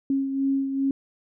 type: beating tone pair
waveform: sine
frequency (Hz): 271.9 / 274.4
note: C#4 / C#4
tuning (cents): -33 / -17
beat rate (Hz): 2.5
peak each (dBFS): -22 / -31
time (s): 0.1-0.91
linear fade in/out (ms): 2
effects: none